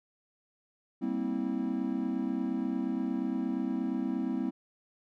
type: chord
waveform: triangle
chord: C dominant seventh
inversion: second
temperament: equal with one note detuned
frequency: 196 / 233.1 / 261.6 / 324.9 Hz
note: G3 / Bb3 / C4 / E4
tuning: 0 / 0 / 0 / -25 cents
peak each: -35 / -33 / -31 / -34 dBFS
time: 1.01-4.51 s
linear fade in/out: 20 ms
effects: none